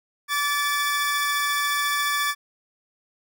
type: tone pair together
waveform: sawtooth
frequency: 1155 / 1739.6 Hz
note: D6 / A6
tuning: -29 / -20 cents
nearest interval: perfect fifth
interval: 709 cents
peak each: -21 dBFS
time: 0.28-2.35 s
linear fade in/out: 50 ms
effects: none